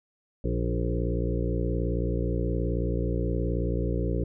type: harmonic tone with a mistuned harmonic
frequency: 58.8 Hz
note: A#1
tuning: 16 cents sharp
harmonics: 1 / 2 / 3 / 5 / 6 / 7 / 8 / 9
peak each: -28 / -31 / -33 / -35 / -36 / -36 / -37 / -38 dBFS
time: 0.44-4.24 s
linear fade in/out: 5 ms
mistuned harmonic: 8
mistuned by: -19 cents
effects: none